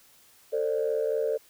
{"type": "tone cluster", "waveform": "sine", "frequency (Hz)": [448.6, 532, 597], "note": ["A4", "C5", "D5"], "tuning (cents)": [34, 29, 28], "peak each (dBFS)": [-26, -30, -30], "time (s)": [0.52, 1.38], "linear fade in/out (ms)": 20, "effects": ["tanh soft clip ceiling -17 dBFS", "white hiss -58 dBFS RMS until 1.49 s"]}